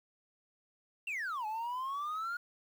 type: exponential two-way sweep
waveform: sine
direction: down then up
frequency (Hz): 2794 to 843 to 1437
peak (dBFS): -32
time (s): 1.07-2.37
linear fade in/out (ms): 5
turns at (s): 1.46
effects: tanh soft clip ceiling -34 dBFS + 10-bit